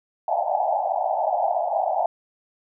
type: band-pass noise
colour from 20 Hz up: white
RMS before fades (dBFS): -23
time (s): 0.28-2.06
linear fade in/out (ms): 2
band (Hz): 610 to 860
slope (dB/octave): 96
effects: none

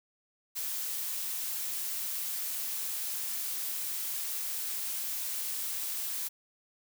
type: noise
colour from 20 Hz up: blue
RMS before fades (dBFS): -35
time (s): 0.55-6.29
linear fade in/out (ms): 20
effects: none

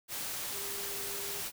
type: tone in noise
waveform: sine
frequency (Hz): 401.2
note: G4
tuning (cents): +40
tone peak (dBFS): -46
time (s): 0.52-1.43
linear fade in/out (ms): 50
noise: white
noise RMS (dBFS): -38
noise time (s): 0.08-1.52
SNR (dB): -11
effects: none

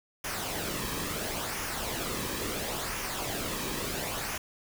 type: noise with flanger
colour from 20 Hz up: pink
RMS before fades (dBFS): -34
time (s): 0.24-4.38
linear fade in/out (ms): 5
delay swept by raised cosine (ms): 0.24 to 1.44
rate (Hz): 0.73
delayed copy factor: -0.5
effects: none

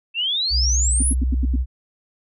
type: exponential sweep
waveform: sine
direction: up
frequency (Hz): 2637 to 11170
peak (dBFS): -19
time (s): 0.14-1.15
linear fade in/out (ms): 50
type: tone with pitch glide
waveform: sine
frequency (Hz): 62.8 to 63.35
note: B1 to B1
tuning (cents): +30 to +45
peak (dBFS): -17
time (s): 0.5-1.66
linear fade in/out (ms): 50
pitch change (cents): +15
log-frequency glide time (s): 1.18-1.33
type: tone bursts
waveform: sine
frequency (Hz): 254.4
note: C4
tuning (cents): -48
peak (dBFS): -21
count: 6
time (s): 1-1.56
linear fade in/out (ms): 5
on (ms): 25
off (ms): 82
effects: none

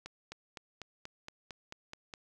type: accelerating click train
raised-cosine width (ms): 0.2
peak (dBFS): -26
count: 10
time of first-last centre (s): 0.06-2.138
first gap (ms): 260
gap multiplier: 0.97
effects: none

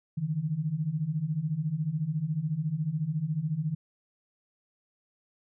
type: beating tone pair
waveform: sine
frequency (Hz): 145.9 / 159.9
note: D3 / D#3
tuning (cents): -11 / +48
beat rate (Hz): 14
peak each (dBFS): -32 / -29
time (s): 0.17-3.75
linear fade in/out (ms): 10
effects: none

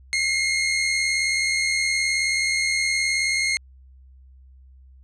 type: tone pair together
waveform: sawtooth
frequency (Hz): 2064 / 2143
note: C7 / C7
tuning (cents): -24 / +41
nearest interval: minor second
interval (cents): 65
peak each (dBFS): -26 / -17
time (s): 0.13-3.57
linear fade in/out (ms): 0
effects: added 65 Hz sine -46 dBFS peak until 5.03 s + resampled to 22050 Hz

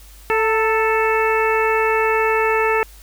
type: harmonic tone with a mistuned harmonic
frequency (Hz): 440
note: A4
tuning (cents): 0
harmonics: 1 / 2 / 3 / 4 / 5 / 6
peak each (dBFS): -18 / -21 / -23 / -24 / -25 / -26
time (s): 0.3-2.83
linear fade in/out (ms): 0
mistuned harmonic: 2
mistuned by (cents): +35
effects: added 50 Hz sine -41 dBFS peak until 3.02 s + white hiss -47 dBFS RMS until 3.02 s

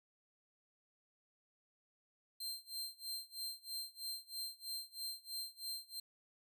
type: tone with tremolo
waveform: sawtooth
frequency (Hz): 4153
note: C8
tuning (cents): -14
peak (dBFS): -37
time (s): 2.4-6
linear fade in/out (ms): 5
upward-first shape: sine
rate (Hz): 3.1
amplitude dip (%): 95
effects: none

